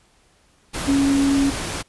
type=tone in noise; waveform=sine; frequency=277 Hz; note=C#4; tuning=1 cent flat; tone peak=-15 dBFS; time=0.87-1.51 s; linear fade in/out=20 ms; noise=pink; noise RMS=-27 dBFS; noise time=0.73-1.83 s; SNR=+9 dB; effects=pink hiss -58 dBFS RMS until 1.88 s + resampled to 24000 Hz